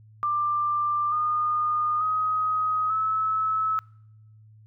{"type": "tone with pitch steps", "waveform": "sine", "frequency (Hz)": [1186, 1222.2, 1259.4, 1297.8], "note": ["D6", "D#6", "D#6", "E6"], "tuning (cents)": [17, -31, 21, -27], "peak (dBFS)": -22, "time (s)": [0.23, 3.79], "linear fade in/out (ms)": 0, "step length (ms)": 890, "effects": ["noise-tail reverb RT60 0.8 s tail -25 dB re dry", "added 108 Hz sine -49 dBFS peak until 4.66 s"]}